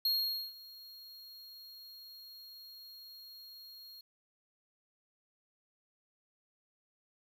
square tone with ADSR envelope, 4269 Hz, C8, 34 cents sharp, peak -28 dBFS, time 0.05-4.01 s, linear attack 3 ms, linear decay 470 ms, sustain -22 dB, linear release 4 ms, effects 11-bit

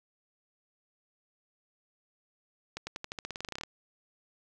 accelerating click train, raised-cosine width 0.2 ms, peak -20 dBFS, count 17, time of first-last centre 2.77-3.635 s, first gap 100 ms, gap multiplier 0.91, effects none

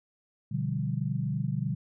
sine chord, G dominant seventh, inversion first, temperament equal, 123.47 / 146.83 / 174.61 / 196 Hz, B2 / D3 / F3 / G3, 0 / 0 / 0 / 0 cents, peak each -32 / -31 / -36 / -35 dBFS, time 0.51-1.75 s, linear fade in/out 10 ms, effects none

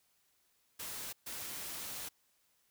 white noise bursts at uneven times, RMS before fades -43 dBFS, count 2, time 0.79-1.13 / 1.26-2.09 s, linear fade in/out 10 ms, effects white hiss -74 dBFS RMS until 2.7 s

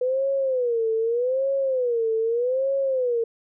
sine tone with vibrato, 493.9 Hz, B4, in tune, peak -20 dBFS, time 0.01-3.24 s, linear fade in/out 5 ms, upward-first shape sine, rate 0.82 Hz, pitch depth 180 cents each way, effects none

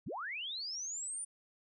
sine linear sweep, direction up, 77.4 to 9397 Hz, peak -38 dBFS, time 0.06-1.25 s, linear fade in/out 10 ms, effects none

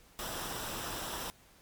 pink noise with comb filter, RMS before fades -39 dBFS, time 0.19-1.3 s, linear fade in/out 0 ms, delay 0.45 ms, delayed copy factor -0.5, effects pink hiss -61 dBFS RMS until 1.61 s + MP3 96 kbps

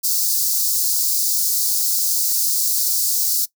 white high-pass noise, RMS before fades -19 dBFS, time 0.03-3.46 s, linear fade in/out 20 ms, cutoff 4400 Hz, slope 48 dB/octave, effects noise-tail reverb RT60 0.1 s tail -20 dB re dry

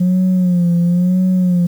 sine tone with vibrato, 178.7 Hz, F3, 40 cents sharp, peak -8 dBFS, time 0-1.67 s, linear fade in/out 10 ms, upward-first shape sine, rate 0.99 Hz, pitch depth 65 cents each way, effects tanh soft clip ceiling -9 dBFS + 7-bit

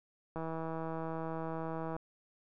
click train, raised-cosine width 1 ms, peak -26 dBFS, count 261, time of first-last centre 0.36-1.965 s, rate 162 Hz, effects none

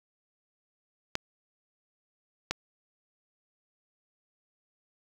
clicks, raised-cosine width 0.2 ms, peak -11 dBFS, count 2, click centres 1.154 / 2.51 s, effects 7-bit

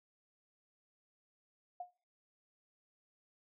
sine tone with exponential decay, 715 Hz, F5, 41 cents sharp, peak -37 dBFS, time 1.8-1.91 s, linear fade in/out 5 ms, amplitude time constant 23 ms, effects noise-tail reverb RT60 0.5 s tail -26 dB re dry

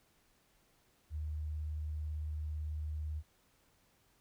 sine tone with vibrato, 76.5 Hz, D#2, 29 cents flat, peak -36 dBFS, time 1.1-3.23 s, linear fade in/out 50 ms, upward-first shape square, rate 18 Hz, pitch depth 10 cents each way, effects pink hiss -71 dBFS RMS until 4.2 s

